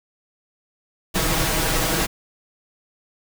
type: noise with comb filter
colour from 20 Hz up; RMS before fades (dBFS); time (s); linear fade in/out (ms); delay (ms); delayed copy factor
pink; -21; 1.14-2.07; 20; 6.2; +0.65
effects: none